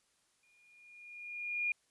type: tone with exponential growth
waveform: sine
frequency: 2426 Hz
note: D#7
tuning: 44 cents flat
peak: -29 dBFS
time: 0.43-1.72 s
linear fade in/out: 2 ms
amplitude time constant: 280 ms
effects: white hiss -74 dBFS RMS until 1.9 s + resampled to 24000 Hz